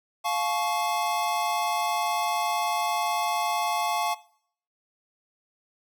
square tone cluster, 702 / 860 / 1109 Hz, F5 / A5 / C#6, +9 / -40 / 0 cents, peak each -30 dBFS, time 0.24-4.15 s, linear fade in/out 20 ms, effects noise-tail reverb RT60 0.6 s tail -19 dB re dry

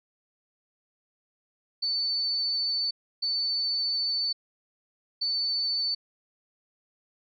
sine tone bursts at uneven times, 4507 Hz, C#8, 28 cents sharp, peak -25 dBFS, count 3, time 1.82-2.91 / 3.22-4.33 / 5.21-5.95 s, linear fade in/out 10 ms, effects none

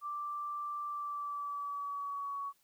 sine tone with pitch glide, 1174.7 to 1122.3 Hz, D6 to C#6, 0 to +21 cents, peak -36 dBFS, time 0.01-2.53 s, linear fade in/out 50 ms, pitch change -79 cents, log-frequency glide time 0.86-2.39 s, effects white hiss -72 dBFS RMS until 2.63 s

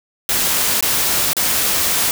white noise with dropouts, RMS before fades -17 dBFS, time 0.29-2.11 s, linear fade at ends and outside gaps 1 ms, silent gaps 0.808-0.825 / 1.332-1.367 s, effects none

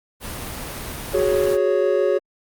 pink noise, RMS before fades -31 dBFS, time 0.2-1.58 s, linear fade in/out 50 ms
triangle chord, F# suspended second, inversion none, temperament just, 370 / 416.2 / 555 Hz, F#4 / G#4 / C#5, 0 / +4 / +2 cents, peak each -19 / -19 / -18 dBFS, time 1.13-2.19 s, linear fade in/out 20 ms
effects Opus 32 kbps

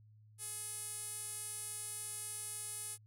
sawtooth tone with band-pass filter, 423.6 Hz, G#4, 34 cents sharp, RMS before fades -44 dBFS, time 0.38-2.98 s, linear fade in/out 50 ms, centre 9900 Hz, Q 5.3, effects added 107 Hz sine -59 dBFS peak until 3.06 s

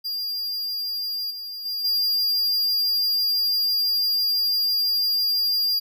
square tone with level steps, 4802 Hz, D8, 38 cents sharp, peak -26 / -32 / -26 / -20 dBFS, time 0.04-5.8 s, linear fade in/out 20 ms, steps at 1.3 / 1.65 / 1.84 s, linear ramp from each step 10 ms, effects none

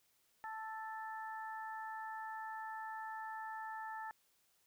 harmonic tone, 440 Hz, A4, in tune, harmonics 2 / 3 / 4, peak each -44 / -51 / -49 dBFS, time 0.44-4.11 s, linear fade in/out 0 ms, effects white hiss -75 dBFS RMS until 4.66 s

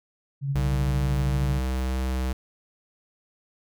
sine tone with tremolo, 138.59 Hz, C#3, in tune, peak -22 dBFS, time 0.41-1.61 s, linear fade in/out 50 ms, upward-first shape sine, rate 13 Hz, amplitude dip 40%
square tone, 64.4 Hz, C2, 27 cents flat, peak -25 dBFS, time 0.55-2.33 s, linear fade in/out 5 ms
effects none

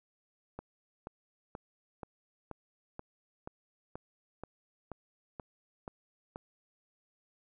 click train, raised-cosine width 1 ms, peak -27 dBFS, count 13, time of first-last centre 0.59-6.359 s, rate 2.08 Hz, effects none

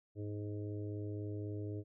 harmonic tone, 103.83 Hz, G#2, in tune, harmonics 1 / 3 / 4 / 5 / 6, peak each -40 / -45 / -47 / -55 / -57 dBFS, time 0.15-1.84 s, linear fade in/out 50 ms, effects none

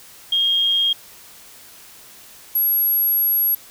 sine tone pair in turn, 3241 / 11493 Hz, G#7 / F9, -43 / +49 cents, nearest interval octave + minor seventh, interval 2192 cents, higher second, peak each -15 dBFS, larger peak neither, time 0.32-0.93 / 2.55-3.55 s, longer second, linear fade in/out 5 ms, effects white hiss -44 dBFS RMS until 3.7 s

